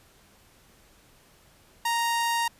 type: tone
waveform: sawtooth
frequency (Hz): 932.3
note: A#5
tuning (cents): 0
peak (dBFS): -20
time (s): 1.85-2.48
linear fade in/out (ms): 5
effects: pink hiss -58 dBFS RMS until 2.59 s + resampled to 32000 Hz